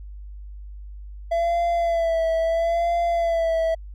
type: tone with vibrato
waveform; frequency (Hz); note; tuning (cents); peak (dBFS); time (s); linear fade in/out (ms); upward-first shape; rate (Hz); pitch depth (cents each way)
triangle; 670; E5; +28; -17; 1.31-3.75; 10; sine; 0.75; 44
effects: added 50 Hz sine -35 dBFS peak until 3.94 s